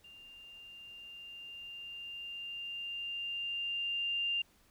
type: tone with level ramp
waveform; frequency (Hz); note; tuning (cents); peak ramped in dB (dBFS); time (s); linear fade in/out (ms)
sine; 2794; F7; 0; -52 to -30; 0.04-4.42; 5
effects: pink hiss -67 dBFS RMS until 4.7 s